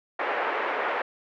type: band-pass noise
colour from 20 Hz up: pink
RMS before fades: -28 dBFS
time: 0.19-1.02 s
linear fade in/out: 5 ms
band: 440 to 2200 Hz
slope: 24 dB/octave
effects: none